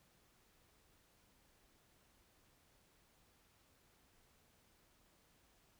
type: silence
effects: pink hiss -72 dBFS RMS until 5.79 s